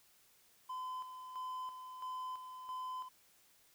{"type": "tone with tremolo", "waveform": "triangle", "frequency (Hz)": 1019, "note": "C6", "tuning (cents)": -46, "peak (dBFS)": -38, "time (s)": [0.69, 3.09], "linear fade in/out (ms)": 10, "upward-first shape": "square", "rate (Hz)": 1.5, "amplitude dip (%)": 55, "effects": ["white hiss -68 dBFS RMS until 3.74 s"]}